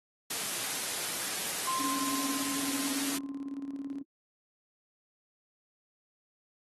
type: noise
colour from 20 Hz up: white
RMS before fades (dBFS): -34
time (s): 0.3-3.18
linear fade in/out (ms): 5
type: tone with exponential decay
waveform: sine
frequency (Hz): 1046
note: C6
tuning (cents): -1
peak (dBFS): -31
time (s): 1.67-4.02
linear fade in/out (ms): 5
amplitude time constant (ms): 510
type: tone with tremolo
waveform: sine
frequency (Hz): 277.2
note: C#4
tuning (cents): 0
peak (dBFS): -33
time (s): 1.79-4.03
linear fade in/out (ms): 20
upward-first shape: square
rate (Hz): 18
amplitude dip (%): 55
effects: high-pass 150 Hz 12 dB/octave + AAC 32 kbps